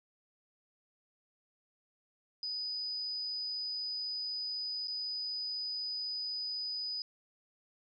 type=tone with dropouts; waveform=sine; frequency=4978 Hz; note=D#8; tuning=in tune; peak=-35 dBFS; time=2.43-7.02 s; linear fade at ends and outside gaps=1 ms; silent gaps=4.873-4.881 s; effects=none